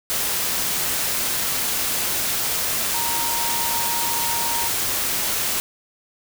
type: tone in noise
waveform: sine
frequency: 932.3 Hz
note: A#5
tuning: in tune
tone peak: -27 dBFS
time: 2.94-4.68 s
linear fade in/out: 0 ms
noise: white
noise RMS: -23 dBFS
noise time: 0.1-5.6 s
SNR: -7 dB
effects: none